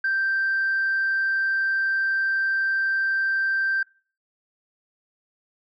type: tone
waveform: sine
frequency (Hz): 1568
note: G6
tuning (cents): 0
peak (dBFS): -19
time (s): 0.04-3.83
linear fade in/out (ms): 5
effects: noise-tail reverb RT60 0.4 s tail -23 dB re dry + tanh soft clip ceiling -17 dBFS